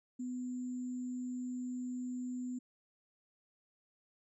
sine tone with sample-and-hold, 249.8 Hz, B3, 20 cents sharp, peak -37 dBFS, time 0.19-2.59 s, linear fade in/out 10 ms, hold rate 7350 Hz, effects resampled to 22050 Hz

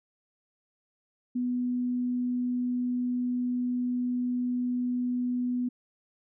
sine tone, 247.2 Hz, B3, 2 cents sharp, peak -26 dBFS, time 1.35-5.69 s, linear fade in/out 10 ms, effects none

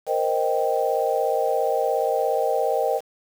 sine chord, C minor seventh, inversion third, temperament equal, 466.2 / 523.3 / 622.3 / 784 Hz, Bb4 / C5 / Eb5 / G5, 0 / 0 / 0 / 0 cents, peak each -25 dBFS, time 0.06-3.01 s, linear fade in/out 50 ms, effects 7-bit

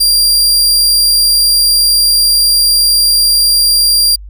sawtooth tone, 4763 Hz, D8, 24 cents sharp, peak -4 dBFS, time 0-4.16 s, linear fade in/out 10 ms, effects added 50 Hz sine -27 dBFS peak until 4.29 s

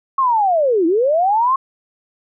sine linear two-way sweep, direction down then up, 1102 to 313.9 to 1093 Hz, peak -12 dBFS, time 0.18-1.56 s, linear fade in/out 5 ms, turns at 0.86 s, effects none

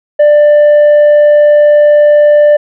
sine tone with tanh clipping, 592 Hz, D5, 14 cents sharp, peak -3 dBFS, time 0.19-2.57 s, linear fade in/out 10 ms, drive 3 dB, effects none

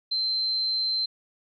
sine tone, 4108 Hz, C8, 33 cents flat, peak -23 dBFS, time 0.11-1.06 s, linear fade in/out 10 ms, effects MP3 64 kbps

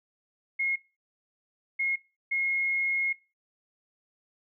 sine tone bursts at uneven times, 2157 Hz, C#7, 48 cents flat, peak -25 dBFS, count 3, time 0.59-0.76 / 1.79-1.96 / 2.31-3.13 s, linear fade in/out 10 ms, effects noise-tail reverb RT60 0.3 s tail -20 dB re dry

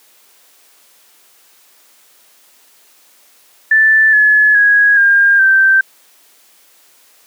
sine tone with pitch steps, 1760 / 1707.9 / 1657.4 / 1608.3 / 1560.8 Hz, A6 / G#6 / G#6 / G6 / G6, 0 / +48 / -4 / +44 / -8 cents, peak -6 dBFS, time 3.71-5.81 s, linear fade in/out 5 ms, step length 420 ms, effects white hiss -49 dBFS RMS until 7.26 s + high-pass 300 Hz 12 dB/octave

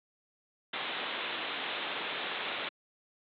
white low-pass noise, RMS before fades -36 dBFS, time 0.73-2.69 s, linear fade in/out 5 ms, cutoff 3800 Hz, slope 96 dB/octave, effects high-pass 300 Hz 12 dB/octave + MP3 96 kbps

